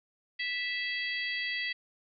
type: harmonic tone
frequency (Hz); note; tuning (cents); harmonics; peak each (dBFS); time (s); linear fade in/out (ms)
657; E5; -6; 3 / 4 / 5 / 6 / 7; -33 / -39 / -39 / -47 / -41; 0.39-1.73; 10
effects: none